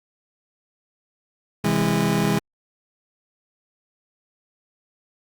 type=chord; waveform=30% pulse; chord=C augmented; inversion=none; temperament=just; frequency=130.81 / 163.52 / 204.4 Hz; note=C3 / E3 / G#3; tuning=0 / -14 / -27 cents; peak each=-24 / -20 / -19 dBFS; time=1.64-2.39 s; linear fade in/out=5 ms; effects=Opus 48 kbps